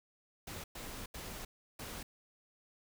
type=noise bursts at uneven times; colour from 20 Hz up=pink; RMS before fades=-45 dBFS; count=4; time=0.47-0.64 / 0.75-1.06 / 1.14-1.45 / 1.79-2.03 s; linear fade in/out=5 ms; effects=none